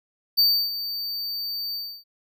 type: tone with ADSR envelope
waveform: square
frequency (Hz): 4600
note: D8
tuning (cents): -37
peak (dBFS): -15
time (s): 0.37-2.04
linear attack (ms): 20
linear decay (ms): 310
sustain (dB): -13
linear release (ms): 300
effects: none